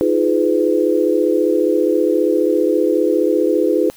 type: chord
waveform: sine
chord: F half-diminished seventh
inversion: third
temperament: just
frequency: 314.3 / 349.2 / 419.1 / 502.9 Hz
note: Eb4 / F4 / Ab4 / Cb5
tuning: +18 / 0 / +16 / +31 cents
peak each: -18 dBFS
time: 0.01-3.9 s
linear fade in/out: 0 ms
effects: white hiss -46 dBFS RMS until 3.96 s